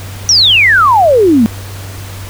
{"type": "exponential sweep", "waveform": "sine", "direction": "down", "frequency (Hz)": [5920, 210], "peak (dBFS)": -4, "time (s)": [0.29, 1.46], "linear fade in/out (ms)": 0, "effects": ["added 97 Hz sine -24 dBFS peak until 2.29 s", "pink hiss -30 dBFS RMS until 2.29 s"]}